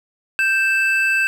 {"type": "tone pair together", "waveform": "triangle", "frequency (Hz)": [1568, 2637], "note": ["G6", "E7"], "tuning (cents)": [0, 0], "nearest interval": "major sixth", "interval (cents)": 900, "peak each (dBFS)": -16, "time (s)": [0.39, 1.27], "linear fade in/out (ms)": 0, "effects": []}